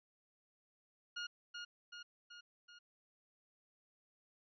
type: tone with echo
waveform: 20% pulse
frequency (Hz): 1429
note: F6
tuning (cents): +39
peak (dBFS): -36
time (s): 1.16-1.27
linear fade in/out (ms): 10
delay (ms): 380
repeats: 4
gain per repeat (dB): -4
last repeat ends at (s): 2.79
effects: resampled to 16000 Hz